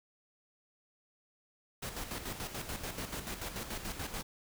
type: noise with tremolo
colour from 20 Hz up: pink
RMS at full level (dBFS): -39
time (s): 1.82-4.23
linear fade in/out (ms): 10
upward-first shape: square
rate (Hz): 6.9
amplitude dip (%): 55
effects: none